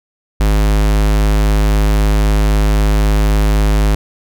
square tone, 51.91 Hz, G#1, in tune, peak -10 dBFS, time 0.4-3.95 s, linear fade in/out 5 ms, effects none

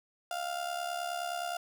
35% pulse tone with amplitude modulation, 700 Hz, F5, 4 cents sharp, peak -29 dBFS, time 0.31-1.57 s, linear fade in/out 2 ms, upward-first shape sine, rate 69.6 Hz, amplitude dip 65%, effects none

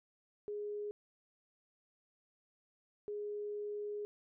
sine tone bursts at uneven times, 415.1 Hz, G#4, 1 cent flat, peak -38 dBFS, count 2, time 0.48-0.91 / 3.08-4.05 s, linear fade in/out 0 ms, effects none

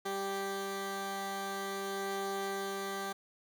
15% pulse tone pair together, 196.24 / 392 Hz, G3 / G4, +2 / 0 cents, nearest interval octave, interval 1198 cents, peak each -36 / -30 dBFS, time 0.05-3.13 s, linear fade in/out 10 ms, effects none

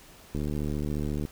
click train, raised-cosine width 3 ms, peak -19 dBFS, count 68, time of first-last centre 0.35-1.252 s, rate 74.3 Hz, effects pink hiss -52 dBFS RMS until 1.31 s

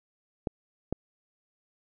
clicks, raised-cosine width 2 ms, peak -15 dBFS, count 2, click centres 0.472 / 0.926 s, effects none

